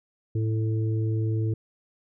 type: harmonic tone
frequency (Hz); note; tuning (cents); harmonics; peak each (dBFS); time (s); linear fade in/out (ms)
110; A2; 0; 1 / 3 / 4; -23 / -33 / -37; 0.35-1.54; 5
effects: none